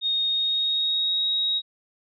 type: tone with pitch glide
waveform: sine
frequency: 3714 to 3792 Hz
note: A#7 to A#7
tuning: -7 to +29 cents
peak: -21 dBFS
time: 0.01-1.62 s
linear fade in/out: 50 ms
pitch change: +36 cents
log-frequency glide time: 0.28-1.27 s
effects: none